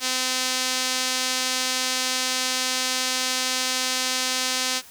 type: tone with band-pass filter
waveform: sawtooth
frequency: 256.5 Hz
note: C4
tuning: 34 cents flat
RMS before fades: -25 dBFS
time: 0-4.82 s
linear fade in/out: 50 ms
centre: 5400 Hz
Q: 1.1
effects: white hiss -47 dBFS RMS until 4.9 s